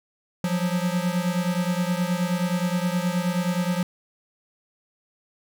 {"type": "beating tone pair", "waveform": "square", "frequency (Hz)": [174.61, 184.11], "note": ["F3", "F#3"], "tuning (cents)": [0, -8], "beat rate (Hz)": 9.5, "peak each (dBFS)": [-25, -27], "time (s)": [0.44, 3.83], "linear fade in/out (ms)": 2, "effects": []}